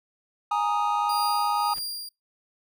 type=chord; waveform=triangle; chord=Ab suspended second; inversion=none; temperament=equal; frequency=830.6 / 932.3 / 1244.5 Hz; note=Ab5 / Bb5 / Eb6; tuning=0 / 0 / 0 cents; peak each=-24 / -26 / -25 dBFS; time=0.51-1.74 s; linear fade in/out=5 ms
type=tone with tremolo; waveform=sawtooth; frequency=4784 Hz; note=D8; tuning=31 cents sharp; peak=-26 dBFS; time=1.09-2.09 s; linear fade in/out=5 ms; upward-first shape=triangle; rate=1.7 Hz; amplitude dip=70%
type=noise with exponential growth; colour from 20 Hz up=pink; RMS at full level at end=-41 dBFS; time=1.67-1.79 s; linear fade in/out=5 ms; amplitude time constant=24 ms
effects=noise-tail reverb RT60 0.2 s tail -26 dB re dry